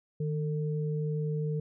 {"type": "tone pair together", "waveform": "sine", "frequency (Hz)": [153.7, 448.8], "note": ["D#3", "A4"], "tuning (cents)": [-21, 34], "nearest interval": "octave + perfect fifth", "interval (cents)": 1855, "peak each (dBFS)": [-29, -36], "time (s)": [0.2, 1.6], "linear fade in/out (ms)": 5, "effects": []}